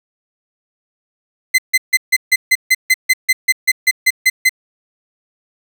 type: tone bursts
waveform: 40% pulse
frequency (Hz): 2051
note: C7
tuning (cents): -35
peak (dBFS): -7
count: 16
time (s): 1.54-4.494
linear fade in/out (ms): 10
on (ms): 44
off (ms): 150
effects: none